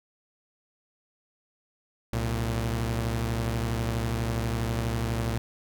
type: tone pair together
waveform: sawtooth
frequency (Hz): 63.36 / 114.5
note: B1 / A#2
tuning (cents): +45 / -31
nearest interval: minor seventh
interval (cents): 1024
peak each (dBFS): -27 / -24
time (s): 2.13-5.38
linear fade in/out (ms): 0
effects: none